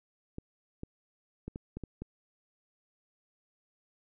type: clicks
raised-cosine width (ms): 3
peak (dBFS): -26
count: 7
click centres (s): 0.384 / 0.834 / 1.48 / 1.559 / 1.77 / 1.837 / 2.02
effects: none